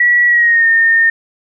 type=tone with pitch glide; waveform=sine; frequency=1935 to 1826.4 Hz; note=B6 to A#6; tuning=-36 to -36 cents; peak=-7 dBFS; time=0-1.1 s; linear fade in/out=5 ms; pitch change=-100 cents; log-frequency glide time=0.27-0.67 s; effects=none